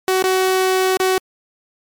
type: tone with dropouts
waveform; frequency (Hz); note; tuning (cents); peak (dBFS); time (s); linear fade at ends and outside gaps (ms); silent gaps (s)
sawtooth; 375.2; F#4; +24; -10; 0.08-1.18; 1; 0.225-0.239 / 0.971-1
effects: MP3 96 kbps